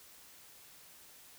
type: silence
effects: white hiss -57 dBFS RMS until 1.38 s